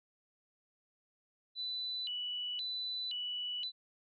sine tone with vibrato, 3434 Hz, A7, 43 cents flat, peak -36 dBFS, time 1.55-3.72 s, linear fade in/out 50 ms, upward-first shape square, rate 0.96 Hz, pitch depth 260 cents each way, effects none

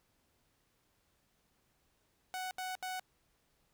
sawtooth tone bursts, 743 Hz, F#5, 7 cents sharp, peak -34 dBFS, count 3, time 2.34-2.996 s, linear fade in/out 0 ms, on 170 ms, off 73 ms, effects pink hiss -75 dBFS RMS until 3.73 s

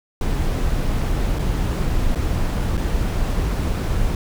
brown noise with dropouts, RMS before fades -20 dBFS, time 0.21-4.15 s, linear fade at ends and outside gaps 2 ms, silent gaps 1.388-1.392 / 2.15-2.156 / 2.771-2.776 s, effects none

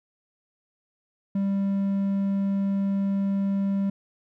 triangle tone, 197 Hz, G3, 9 cents sharp, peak -20 dBFS, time 1.35-3.9 s, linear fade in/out 5 ms, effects none

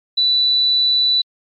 sine tone, 3969 Hz, B7, 8 cents sharp, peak -12 dBFS, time 0.17-1.22 s, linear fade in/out 10 ms, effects MP3 48 kbps

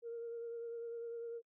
sine tone with vibrato, 465.8 Hz, A#4, 1 cent flat, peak -40 dBFS, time 0.02-1.42 s, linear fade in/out 50 ms, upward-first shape triangle, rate 10 Hz, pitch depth 24 cents each way, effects noise-tail reverb RT60 0.1 s tail -25 dB re dry + tanh soft clip ceiling -37 dBFS

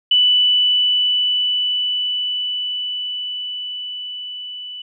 sine tone with level ramp, 2977 Hz, F#7, 10 cents sharp, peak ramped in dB -10 to -29 dBFS, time 0.11-4.82 s, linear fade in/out 5 ms, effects none

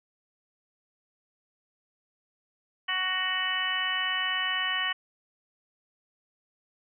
harmonic tone, 372 Hz, F#4, 9 cents sharp, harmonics 2 / 3 / 4 / 5 / 6 / 7 / 8, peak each -41 / -35 / -39 / -30 / -38 / -41 / -30 dBFS, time 2.88-4.93 s, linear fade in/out 10 ms, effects none

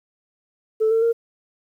sine tone with pitch steps, 438.8 / 450.6 / 462.7 Hz, A4 / A4 / A#4, -5 / +41 / -13 cents, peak -14 dBFS, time 0.8-1.13 s, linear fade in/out 20 ms, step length 110 ms, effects tanh soft clip ceiling -12 dBFS + 9-bit

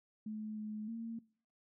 sine tone with pitch steps, 215.1 / 213.6 / 228.4 Hz, A3 / G#3 / A#3, -39 / +49 / -35 cents, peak -39 dBFS, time 0.26-1.19 s, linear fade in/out 5 ms, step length 310 ms, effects noise-tail reverb RT60 0.5 s tail -22 dB re dry

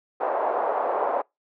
white band-pass noise, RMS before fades -25 dBFS, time 0.2-1.22 s, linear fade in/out 10 ms, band 480 to 900 Hz, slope 24 dB/octave, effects noise-tail reverb RT60 0.2 s tail -26 dB re dry

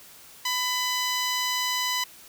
10% pulse tone, 1000 Hz, B5, 21 cents sharp, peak -16 dBFS, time 0.45-2.04 s, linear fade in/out 5 ms, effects white hiss -49 dBFS RMS until 2.28 s

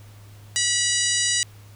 harmonic tone with a mistuned harmonic, 972 Hz, B5, 28 cents flat, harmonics 2 / 3 / 4 / 5 / 6 / 7 / 8 / 9, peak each -28 / -28 / -28 / -28 / -28 / -28 / -28 / -28 dBFS, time 0.56-1.43 s, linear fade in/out 0 ms, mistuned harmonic 5, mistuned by -17 cents, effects added 103 Hz sine -43 dBFS peak until 1.75 s + pink hiss -53 dBFS RMS until 1.75 s

